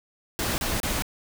pink noise bursts, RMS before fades -27 dBFS, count 3, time 0.39-1.022 s, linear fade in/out 0 ms, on 190 ms, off 31 ms, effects none

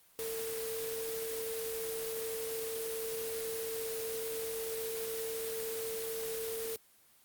sine tone in noise, 450.3 Hz, A4, 40 cents sharp, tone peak -37 dBFS, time 0.19-6.76 s, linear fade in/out 0 ms, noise white, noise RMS -41 dBFS, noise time 0.19-6.76 s, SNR +1 dB, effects white hiss -64 dBFS RMS until 7.24 s + Opus 24 kbps

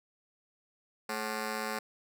10% pulse ring-modulated tone, 323.9 Hz, E4, 30 cents flat, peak -22 dBFS, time 1.09-1.79 s, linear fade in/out 5 ms, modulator 104 Hz, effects none

